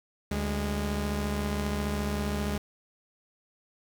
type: tone pair together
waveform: sawtooth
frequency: 73.42 / 205.5 Hz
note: D2 / G#3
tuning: 0 / -18 cents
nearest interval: octave + tritone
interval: 1782 cents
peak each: -27 dBFS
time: 0.31-2.58 s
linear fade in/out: 5 ms
effects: 9-bit